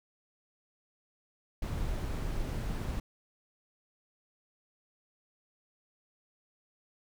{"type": "noise", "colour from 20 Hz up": "brown", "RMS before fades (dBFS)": -34, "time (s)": [1.62, 3], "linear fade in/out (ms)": 5, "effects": []}